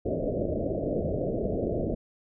white low-pass noise, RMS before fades -29 dBFS, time 0.05-1.95 s, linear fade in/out 10 ms, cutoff 650 Hz, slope 96 dB/octave, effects none

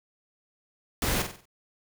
pink noise with echo, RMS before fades -27 dBFS, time 1.02-1.22 s, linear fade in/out 2 ms, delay 47 ms, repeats 5, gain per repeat -7 dB, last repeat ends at 1.455 s, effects none

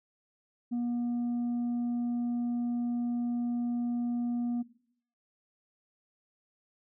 sine tone, 240 Hz, B3, 49 cents flat, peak -26 dBFS, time 0.71-4.63 s, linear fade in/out 20 ms, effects noise-tail reverb RT60 0.6 s tail -18 dB re dry + tanh soft clip ceiling -28 dBFS

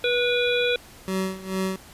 harmonic tone, 487.3 Hz, B4, 23 cents flat, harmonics 1 / 3 / 5 / 7 / 8, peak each -22 / -29 / -27 / -28 / -32 dBFS, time 0.04-0.76 s, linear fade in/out 2 ms
25% pulse tone with tremolo, 189.4 Hz, F#3, 41 cents sharp, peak -19 dBFS, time 1.08-1.76 s, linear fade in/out 0 ms, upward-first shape sine, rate 2.3 Hz, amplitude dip 85%
effects pink hiss -47 dBFS RMS until 1.93 s + resampled to 32000 Hz

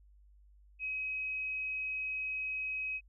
sine tone, 2540 Hz, D#7, 35 cents sharp, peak -34 dBFS, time 0.79-3.01 s, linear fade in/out 50 ms, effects added 50 Hz sine -58 dBFS peak until 3.08 s

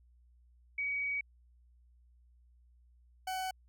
sine / 40% pulse tone pair in turn, 2263 / 750.8 Hz, C#7 / F#5, +35 / +25 cents, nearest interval octave + perfect fifth, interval 1910 cents, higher first, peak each -32 / -34 dBFS, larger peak first, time 0.78-1.21 / 3.27-3.51 s, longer first, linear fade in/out 5 ms, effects added 60 Hz sine -61 dBFS peak until 3.68 s

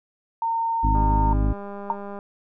sine tone, 914 Hz, A#5, 34 cents flat, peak -21 dBFS, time 0.42-1.33 s, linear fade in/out 2 ms
harmonic tone, 51.91 Hz, G#1, in tune, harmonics 1 / 2 / 3 / 4 / 5 / 6, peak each -19 / -26 / -32 / -37 / -29 / -33 dBFS, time 0.83-1.53 s, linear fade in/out 10 ms
click train, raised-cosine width 1 ms, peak -23 dBFS, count 250, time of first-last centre 0.95-2.189 s, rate 201 Hz
sine tone with exponential decay, 920 Hz, A#5, 23 cents flat, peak -15 dBFS, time 1.9-1.98 s, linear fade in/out 1 ms, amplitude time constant 16 ms
effects none

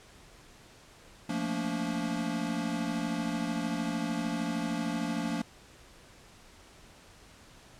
square chord, Bb major seventh, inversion second, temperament equal with one note detuned, 174.61 / 220 / 233.1 / 286.5 Hz, F3 / A3 / Bb3 / D4, 0 / 0 / 0 / -43 cents, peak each -37 / -38 / -36 / -36 dBFS, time 1.29-5.42 s, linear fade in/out 5 ms, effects pink hiss -55 dBFS RMS until 7.79 s + low-pass 9000 Hz 12 dB/octave

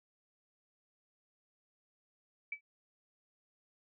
sine tone with exponential decay, 2300 Hz, D7, 37 cents flat, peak -33 dBFS, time 2.52-2.61 s, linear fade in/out 5 ms, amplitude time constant 18 ms, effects none

